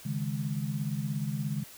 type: chord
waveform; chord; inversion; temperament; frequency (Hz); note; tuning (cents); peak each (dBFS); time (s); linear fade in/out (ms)
sine; C# suspended second; none; equal; 138.59 / 155.56 / 207.7; C#3 / D#3 / G#3; 0 / 0 / 0; -33 / -34 / -35; 0.05-1.64; 10
effects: white hiss -50 dBFS RMS until 1.77 s